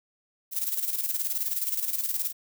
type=noise with tremolo; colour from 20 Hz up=violet; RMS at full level=-27 dBFS; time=0.51-2.33 s; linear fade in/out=50 ms; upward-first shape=square; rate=19 Hz; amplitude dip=60%; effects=none